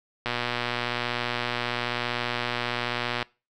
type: click train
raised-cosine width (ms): 0.3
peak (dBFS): -11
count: 360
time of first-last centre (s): 0.26-3.227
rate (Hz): 121
effects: noise-tail reverb RT60 0.3 s tail -23 dB re dry